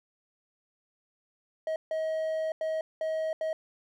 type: tone bursts at uneven times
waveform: triangle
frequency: 635 Hz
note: D#5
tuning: 35 cents sharp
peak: -26 dBFS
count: 5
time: 1.67-1.76 / 1.91-2.52 / 2.61-2.81 / 3.01-3.33 / 3.41-3.53 s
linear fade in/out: 2 ms
effects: none